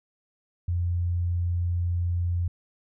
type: tone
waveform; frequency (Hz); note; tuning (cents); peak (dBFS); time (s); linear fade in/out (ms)
sine; 87.31; F2; 0; -23; 0.68-2.48; 5
effects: none

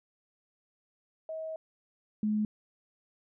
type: tone pair in turn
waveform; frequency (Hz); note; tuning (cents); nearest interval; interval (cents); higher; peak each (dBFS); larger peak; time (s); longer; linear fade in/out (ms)
sine; 638 / 212.5; D#5 / G#3; +43 / +40; octave + perfect fifth; 1903; first; -35 / -26; second; 1.29-1.56 / 2.23-2.45; first; 2
effects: none

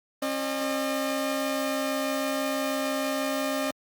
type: tone pair together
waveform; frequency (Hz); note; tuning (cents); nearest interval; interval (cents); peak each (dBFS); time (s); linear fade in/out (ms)
sawtooth; 269.9 / 606; C#4 / D#5; -46 / -46; octave + major second; 1400; -25; 0.22-3.71; 5
effects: Opus 24 kbps

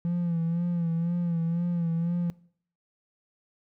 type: tone with vibrato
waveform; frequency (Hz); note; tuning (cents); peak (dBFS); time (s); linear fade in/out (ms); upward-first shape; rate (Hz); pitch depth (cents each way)
triangle; 170; F3; -46; -22; 0.05-2.3; 0; sine; 2; 49
effects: noise-tail reverb RT60 0.6 s tail -24 dB re dry + tanh soft clip ceiling -19 dBFS

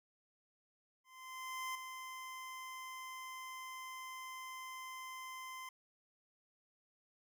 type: tone with ADSR envelope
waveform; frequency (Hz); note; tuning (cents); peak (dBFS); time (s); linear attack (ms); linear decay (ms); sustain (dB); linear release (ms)
25% pulse; 1036; C6; -17; -35; 1.04-5.69; 710; 4; -7; 3
effects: none

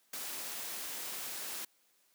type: noise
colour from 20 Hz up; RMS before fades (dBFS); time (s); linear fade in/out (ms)
white; -41; 0.13-1.65; 5
effects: white hiss -71 dBFS RMS until 2.14 s + high-pass 200 Hz 12 dB/octave

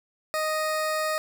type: tone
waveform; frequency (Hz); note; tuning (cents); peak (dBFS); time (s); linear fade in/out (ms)
20% pulse; 622.3; D#5; 0; -20; 0.34-1.18; 0
effects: none

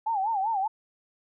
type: tone with vibrato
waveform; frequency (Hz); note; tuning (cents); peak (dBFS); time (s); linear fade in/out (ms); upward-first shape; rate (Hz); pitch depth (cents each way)
sine; 835; G#5; +9; -24; 0.06-0.68; 10; sine; 5.1; 170
effects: none

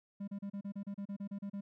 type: tone bursts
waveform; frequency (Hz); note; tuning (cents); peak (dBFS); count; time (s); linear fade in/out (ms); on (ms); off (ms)
triangle; 200; G3; +35; -36; 13; 0.2-1.61; 10; 78; 33
effects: none

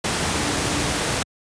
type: tone in noise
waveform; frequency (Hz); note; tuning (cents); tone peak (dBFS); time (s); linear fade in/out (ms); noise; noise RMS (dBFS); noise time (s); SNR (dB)
sine; 293.7; D4; 0; -31; 0.37-0.99; 5; pink; -22; 0.04-1.23; -12
effects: high-pass 80 Hz 12 dB/octave + resampled to 22050 Hz

